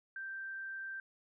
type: tone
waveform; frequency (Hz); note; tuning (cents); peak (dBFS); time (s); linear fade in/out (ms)
sine; 1568; G6; 0; -40; 0.16-1; 2
effects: none